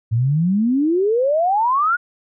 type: exponential sweep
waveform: sine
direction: up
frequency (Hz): 108 to 1468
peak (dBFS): -14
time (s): 0.11-1.97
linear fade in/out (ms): 20
effects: none